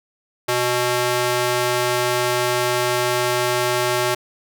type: tone with high-pass filter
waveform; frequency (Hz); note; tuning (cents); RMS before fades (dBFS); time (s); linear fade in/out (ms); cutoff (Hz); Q
square; 123; B2; -7; -20; 0.48-4.15; 10; 420; 0.67
effects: none